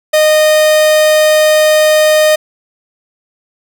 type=tone; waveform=45% pulse; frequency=616 Hz; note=D#5; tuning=17 cents flat; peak=-6 dBFS; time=0.13-2.36 s; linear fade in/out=10 ms; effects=none